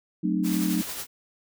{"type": "chord", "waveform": "sine", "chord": "F# diminished seventh", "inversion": "none", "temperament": "equal with one note detuned", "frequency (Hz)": [185, 220, 261.6, 306], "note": ["F#3", "A3", "C4", "Eb4"], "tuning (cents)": [0, 0, 0, -29], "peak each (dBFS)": [-26, -29, -31, -27], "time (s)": [0.23, 0.82], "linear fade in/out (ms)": 10}
{"type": "noise with tremolo", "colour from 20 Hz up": "white", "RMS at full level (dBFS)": -33, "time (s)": [0.43, 1.07], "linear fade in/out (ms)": 50, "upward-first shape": "sine", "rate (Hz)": 11, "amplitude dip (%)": 35}
{"effects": []}